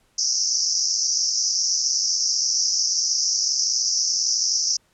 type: band-pass noise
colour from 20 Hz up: white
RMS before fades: -22 dBFS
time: 0.18-4.77 s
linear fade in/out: 5 ms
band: 5100 to 6100 Hz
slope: 96 dB/octave
effects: pink hiss -63 dBFS RMS until 4.93 s + low-pass 11000 Hz 12 dB/octave